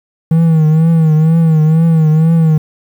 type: tone with vibrato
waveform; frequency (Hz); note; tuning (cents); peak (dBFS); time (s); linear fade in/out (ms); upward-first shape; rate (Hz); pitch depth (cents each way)
triangle; 160; D#3; +49; -4; 0.31-2.58; 5; triangle; 2.1; 76
effects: 7-bit